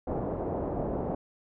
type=low-pass noise; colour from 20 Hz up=white; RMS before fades=-32 dBFS; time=0.07-1.15 s; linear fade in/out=5 ms; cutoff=690 Hz; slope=24 dB/octave; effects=none